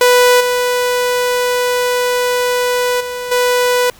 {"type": "tone with level steps", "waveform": "sawtooth", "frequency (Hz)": 493.9, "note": "B4", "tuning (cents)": 0, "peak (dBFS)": [-3, -9, -17, -7], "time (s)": [0.01, 3.9], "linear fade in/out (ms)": 2, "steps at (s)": [0.4, 3, 3.31], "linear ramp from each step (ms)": 10, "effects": ["pink hiss -43 dBFS RMS until 3.99 s"]}